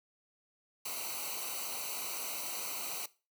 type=noise with comb filter; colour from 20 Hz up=white; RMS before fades=-39 dBFS; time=0.85-3.06 s; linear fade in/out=5 ms; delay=0.58 ms; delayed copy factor=-0.95; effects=noise-tail reverb RT60 0.3 s tail -18 dB re dry